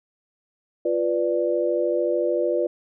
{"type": "chord", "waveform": "sine", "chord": "B diminished", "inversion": "second", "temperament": "equal", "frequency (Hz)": [349.2, 493.9, 587.3], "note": ["F4", "B4", "D5"], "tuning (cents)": [0, 0, 0], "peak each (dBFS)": -24, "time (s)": [0.85, 2.67], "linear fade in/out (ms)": 5, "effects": []}